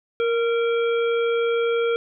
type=harmonic tone with a mistuned harmonic; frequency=466.2 Hz; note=A#4; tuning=in tune; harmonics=1 / 3 / 5 / 7; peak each=-19 / -29 / -33 / -36 dBFS; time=0.2-1.96 s; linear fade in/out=0 ms; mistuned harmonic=3; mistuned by=-27 cents; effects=none

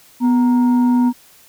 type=tone pair together; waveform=sine; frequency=246.9 / 932.3 Hz; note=B3 / A#5; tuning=0 / 0 cents; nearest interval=octave + major seventh; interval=2300 cents; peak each=-10 / -22 dBFS; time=0.2-1.13 s; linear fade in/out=50 ms; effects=tanh soft clip ceiling -7 dBFS + white hiss -48 dBFS RMS until 1.48 s

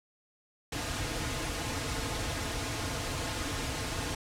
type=noise with comb filter; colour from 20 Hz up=pink; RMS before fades=-34 dBFS; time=0.72-4.15 s; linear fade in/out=5 ms; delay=5.2 ms; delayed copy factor=-0.7; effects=low-pass 9000 Hz 12 dB/octave

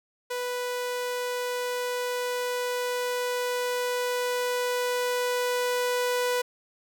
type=tone with level ramp; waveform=sawtooth; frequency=493.5 Hz; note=B4; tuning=1 cent flat; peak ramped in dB=-25 to -20 dBFS; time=0.3-6.42 s; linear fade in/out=10 ms; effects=none

